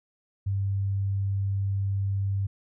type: tone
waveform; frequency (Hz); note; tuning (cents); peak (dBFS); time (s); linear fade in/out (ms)
sine; 98.4; G2; +7; -24; 0.46-2.47; 10
effects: none